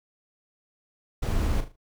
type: noise with echo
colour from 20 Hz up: brown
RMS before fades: -25 dBFS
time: 1.22-1.61 s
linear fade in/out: 10 ms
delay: 38 ms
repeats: 4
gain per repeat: -9 dB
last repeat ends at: 1.762 s
effects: none